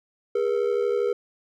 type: ring-modulated tone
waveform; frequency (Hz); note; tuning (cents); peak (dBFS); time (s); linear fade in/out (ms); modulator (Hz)
triangle; 444.3; A4; +17; -16; 0.35-1.13; 5; 36.3
effects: none